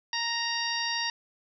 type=harmonic tone; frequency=932.3 Hz; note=A#5; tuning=in tune; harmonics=1 / 2 / 3 / 4 / 5 / 6; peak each=-35 / -33 / -36 / -37 / -34 / -35 dBFS; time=0.13-1.1 s; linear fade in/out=2 ms; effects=none